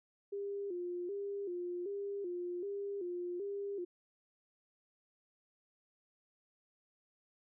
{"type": "tone with vibrato", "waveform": "sine", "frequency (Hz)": 376.7, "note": "F#4", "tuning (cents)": 31, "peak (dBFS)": -37, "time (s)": [0.32, 3.85], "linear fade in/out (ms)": 10, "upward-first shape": "square", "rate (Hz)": 1.3, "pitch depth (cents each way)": 110, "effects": []}